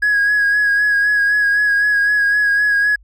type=tone with vibrato; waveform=triangle; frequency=1661.2 Hz; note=G#6; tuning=in tune; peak=-9 dBFS; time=0.02-2.96 s; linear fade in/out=10 ms; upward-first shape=sine; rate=3.9 Hz; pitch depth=28 cents each way; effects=tanh soft clip ceiling -8 dBFS + added 50 Hz sine -44 dBFS peak until 3.03 s